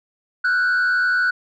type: tone with frequency modulation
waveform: sine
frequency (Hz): 1481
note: F#6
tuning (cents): +1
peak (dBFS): -13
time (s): 0.44-1.31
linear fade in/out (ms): 10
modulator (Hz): 92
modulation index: 0.65
effects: tanh soft clip ceiling -15 dBFS